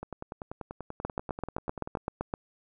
two click trains, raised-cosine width 1 ms, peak -23 / -16 dBFS, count 21 / 11, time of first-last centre 0.03-1.972 / 1.05-2.339 s, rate 10.3 / 7.76 Hz, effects none

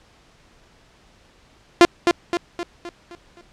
sawtooth tone with echo, 346.5 Hz, F4, 14 cents flat, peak -3 dBFS, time 1.81-1.85 s, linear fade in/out 0 ms, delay 260 ms, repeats 6, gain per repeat -6 dB, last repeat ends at 3.41 s, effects pink hiss -54 dBFS RMS until 3.52 s + low-pass 6000 Hz 12 dB/octave

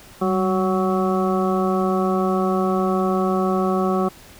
harmonic tone with a mistuned harmonic, 186.4 Hz, F#3, 13 cents sharp, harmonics 1 / 2 / 3 / 4 / 6 / 7, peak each -21 / -22 / -28 / -26 / -27 / -30 dBFS, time 0.21-4.09 s, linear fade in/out 10 ms, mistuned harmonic 1, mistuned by +50 cents, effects pink hiss -45 dBFS RMS until 4.39 s

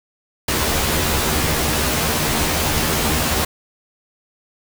pink noise with comb filter, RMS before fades -19 dBFS, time 0.48-3.45 s, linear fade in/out 5 ms, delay 13 ms, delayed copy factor +0.85, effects none

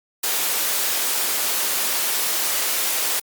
white high-pass noise, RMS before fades -22 dBFS, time 0.23-3.2 s, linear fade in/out 10 ms, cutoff 340 Hz, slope 12 dB/octave, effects Opus 48 kbps

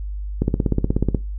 click train, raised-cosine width 3 ms, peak -5 dBFS, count 13, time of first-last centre 0.42-1.147 s, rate 16.5 Hz, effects noise-tail reverb RT60 0.2 s tail -17 dB re dry + added 50 Hz sine -25 dBFS peak until 1.38 s

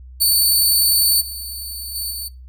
15% pulse tone with level steps, 4510 Hz, C#8, 29 cents sharp, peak -6 / -21 / -16 / -19 dBFS, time 0.2-2.29 s, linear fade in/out 20 ms, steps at 1.2 / 1.94 / 2.1 s, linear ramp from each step 20 ms, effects noise-tail reverb RT60 0.3 s tail -24 dB re dry + added 63 Hz sine -36 dBFS peak until 2.48 s

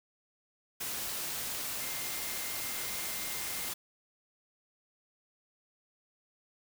sine tone in noise, 2100 Hz, C7, 6 cents sharp, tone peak -47 dBFS, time 1.8-3.69 s, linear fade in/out 10 ms, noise white, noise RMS -37 dBFS, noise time 0.8-3.74 s, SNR -13 dB, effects none

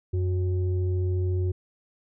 sine tone pair together, 91.4 / 365.6 Hz, F#2 / F#4, -21 / -21 cents, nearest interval 2 octaves, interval 2400 cents, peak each -22 / -31 dBFS, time 0.13-1.52 s, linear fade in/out 10 ms, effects tanh soft clip ceiling -17 dBFS

